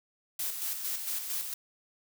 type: noise with tremolo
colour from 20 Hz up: blue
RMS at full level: -33 dBFS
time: 0.39-1.54 s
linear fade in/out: 5 ms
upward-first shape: square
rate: 4.4 Hz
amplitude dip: 45%
effects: none